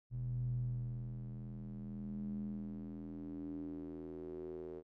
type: tone with band-pass filter sweep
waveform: square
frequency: 40.99 Hz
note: E1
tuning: 9 cents flat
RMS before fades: -43 dBFS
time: 0.1-4.83 s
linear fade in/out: 50 ms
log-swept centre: 110 to 410 Hz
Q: 6.5
effects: none